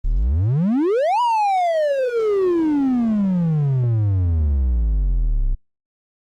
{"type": "exponential two-way sweep", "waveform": "triangle", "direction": "up then down", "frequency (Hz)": [31.31, 990, 31.31], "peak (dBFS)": -13, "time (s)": [0.04, 5.55], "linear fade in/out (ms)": 10, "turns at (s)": 1.21, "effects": ["Opus 24 kbps"]}